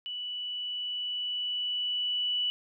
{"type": "tone with level ramp", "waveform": "sine", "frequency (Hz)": 2960, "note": "F#7", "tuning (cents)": 0, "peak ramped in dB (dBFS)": [-34, -26], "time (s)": [0.06, 2.5], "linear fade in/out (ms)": 0, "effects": []}